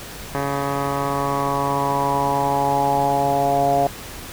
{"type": "tone with low-pass filter sweep", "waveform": "10% pulse", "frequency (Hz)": 140, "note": "C#3", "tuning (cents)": 18, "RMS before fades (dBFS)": -20, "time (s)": [0.35, 3.87], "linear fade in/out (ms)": 0, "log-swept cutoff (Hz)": [1400, 690], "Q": 6.4, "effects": ["pink hiss -35 dBFS RMS until 4.32 s"]}